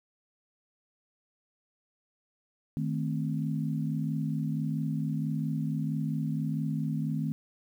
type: chord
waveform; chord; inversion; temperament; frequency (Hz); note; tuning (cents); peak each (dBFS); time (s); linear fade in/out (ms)
sine; A diminished; second; equal; 155.56 / 220 / 261.6; Eb3 / A3 / C4; 0 / 0 / 0; -30 / -34 / -35; 2.77-7.32; 0
effects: 10-bit